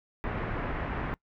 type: low-pass noise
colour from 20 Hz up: pink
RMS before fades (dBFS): -33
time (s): 0.24-1.14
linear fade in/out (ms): 0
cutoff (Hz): 2100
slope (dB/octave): 24
effects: noise-tail reverb RT60 0.1 s tail -23 dB re dry